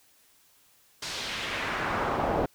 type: noise with band-pass filter sweep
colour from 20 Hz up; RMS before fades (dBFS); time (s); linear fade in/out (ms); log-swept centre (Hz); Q
brown; -30; 1.02-2.46; 5; 5300 to 580; 1.3
effects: white hiss -62 dBFS RMS until 2.54 s